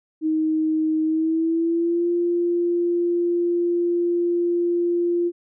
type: tone with pitch glide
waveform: sine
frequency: 314.3 to 346.7 Hz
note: D#4 to F4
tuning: +18 to -13 cents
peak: -18 dBFS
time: 0.21-5.32 s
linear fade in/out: 50 ms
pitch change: +169 cents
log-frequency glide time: 1.03-2.09 s
effects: none